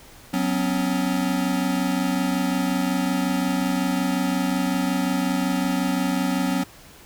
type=chord; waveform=square; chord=F# suspended fourth; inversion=none; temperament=equal with one note detuned; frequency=185 / 251.7 / 277.2 Hz; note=F#3 / B3 / C#4; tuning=0 / +33 / 0 cents; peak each=-26 dBFS; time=0.33-6.64 s; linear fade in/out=10 ms; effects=pink hiss -47 dBFS RMS until 7.05 s